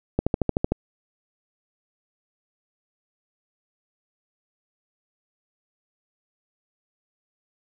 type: click train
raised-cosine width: 2 ms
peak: -7 dBFS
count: 8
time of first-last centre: 0.19-0.72 s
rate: 13.2 Hz
effects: none